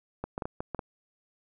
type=clicks; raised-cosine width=1 ms; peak=-19 dBFS; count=7; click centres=0.24 / 0.379 / 0.422 / 0.455 / 0.605 / 0.747 / 0.792 s; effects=none